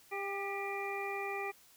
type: harmonic tone with a mistuned harmonic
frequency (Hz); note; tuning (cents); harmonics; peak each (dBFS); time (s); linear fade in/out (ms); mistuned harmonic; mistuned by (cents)
398.1; G4; +27; 1 / 2 / 3 / 5 / 6; -40 / -41 / -45 / -44 / -42; 0.11-1.52; 20; 5; -30
effects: white hiss -62 dBFS RMS until 1.76 s